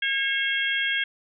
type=harmonic tone; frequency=543 Hz; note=C#5; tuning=36 cents flat; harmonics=3 / 4 / 5 / 6; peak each=-26 / -28 / -32 / -28 dBFS; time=0.02-1.04 s; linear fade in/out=5 ms; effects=none